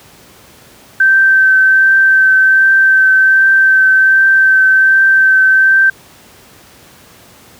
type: tone with vibrato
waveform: sine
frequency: 1551 Hz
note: G6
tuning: 19 cents flat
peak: -5 dBFS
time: 1-5.9 s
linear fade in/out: 5 ms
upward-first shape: triangle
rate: 1.3 Hz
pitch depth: 16 cents each way
effects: pink hiss -41 dBFS RMS until 7.59 s + high-pass 80 Hz 12 dB/octave